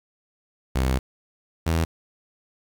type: tone pair in turn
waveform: sawtooth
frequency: 65 / 81.89 Hz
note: C2 / E2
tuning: -11 / -11 cents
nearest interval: major third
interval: 400 cents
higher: second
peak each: -16 / -16 dBFS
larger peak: neither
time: 0.75-0.99 / 1.66-1.85 s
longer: first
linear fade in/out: 10 ms
effects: 8-bit